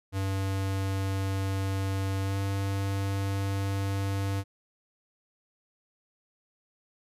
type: tone with pitch glide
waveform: square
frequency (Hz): 96.8 to 98.21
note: G2 to G2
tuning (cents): -21 to +4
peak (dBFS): -28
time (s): 0.12-4.44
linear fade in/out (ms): 50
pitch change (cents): +25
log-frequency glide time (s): 2.22-2.38
effects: resampled to 32000 Hz